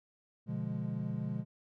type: chord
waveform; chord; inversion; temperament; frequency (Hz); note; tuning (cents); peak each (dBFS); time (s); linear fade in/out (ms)
triangle; B diminished seventh; none; equal; 123.47 / 146.83 / 174.61 / 207.7; B2 / D3 / F3 / Ab3; 0 / 0 / 0 / 0; -37 / -38 / -38 / -37; 0.46-1.45; 50
effects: none